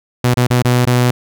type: tone with dropouts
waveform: sawtooth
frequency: 123.47 Hz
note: B2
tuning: in tune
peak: -6 dBFS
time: 0.24-1.11 s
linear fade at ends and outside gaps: 5 ms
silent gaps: 0.342-0.371 / 0.47-0.503 / 0.624-0.648 / 0.853-0.869 s
effects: none